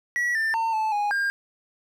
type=tone with pitch steps; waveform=triangle; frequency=1933 / 1786 / 905 / 873 / 826 / 1607 Hz; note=B6 / A6 / A5 / A5 / G#5 / G6; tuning=-38 / +25 / +48 / -14 / -10 / +43 cents; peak=-20 dBFS; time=0.16-1.3 s; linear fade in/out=0 ms; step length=190 ms; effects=none